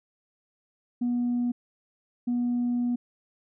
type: tone pair in turn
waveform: sine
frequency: 242.7 / 242.7 Hz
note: B3 / B3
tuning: -30 / -30 cents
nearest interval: unison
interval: 0 cents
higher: neither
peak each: -22 / -22 dBFS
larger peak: neither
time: 1.01-1.52 / 2.27-2.96 s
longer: second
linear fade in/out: 10 ms
effects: tanh soft clip ceiling -21 dBFS